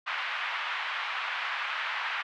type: band-pass noise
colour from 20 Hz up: pink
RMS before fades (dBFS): -33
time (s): 0.06-2.23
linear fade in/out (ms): 20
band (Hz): 1000 to 3000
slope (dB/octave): 24
effects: none